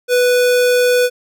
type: tone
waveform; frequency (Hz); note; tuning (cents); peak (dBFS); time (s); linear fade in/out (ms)
square; 493.9; B4; 0; -11; 0.08-1.1; 50
effects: none